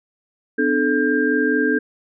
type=tone cluster; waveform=sine; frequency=256.9 / 301.5 / 434.9 / 1596 Hz; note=C4 / D4 / A4 / G6; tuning=-32 / +46 / -20 / +31 cents; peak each=-21 dBFS; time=0.58-1.79 s; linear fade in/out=10 ms; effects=none